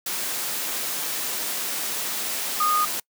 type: tone in noise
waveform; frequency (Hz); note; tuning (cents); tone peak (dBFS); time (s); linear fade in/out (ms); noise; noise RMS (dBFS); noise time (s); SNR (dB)
sine; 1231; D#6; -19; -19; 2.6-2.85; 5; white; -28; 0.06-3; +6
effects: noise-tail reverb RT60 0.1 s tail -26 dB re dry + high-pass 200 Hz 12 dB/octave